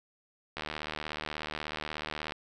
click train, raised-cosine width 0.3 ms, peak -19 dBFS, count 135, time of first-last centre 0.57-2.322 s, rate 76.5 Hz, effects none

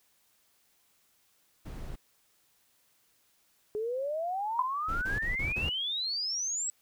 brown noise, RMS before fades -40 dBFS, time 1.65-1.96 s, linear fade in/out 10 ms
sine exponential sweep, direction up, 415.3 to 7902 Hz, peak -30 dBFS, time 3.75-6.7 s, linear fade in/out 0 ms
sine tone with exponential decay, 1027 Hz, C6, 33 cents flat, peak -21 dBFS, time 4.59-4.71 s, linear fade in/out 2 ms, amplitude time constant 26 ms
brown noise bursts, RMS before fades -35 dBFS, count 5, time 4.88-5.696 s, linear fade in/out 10 ms, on 140 ms, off 29 ms
effects white hiss -69 dBFS RMS until 6.81 s

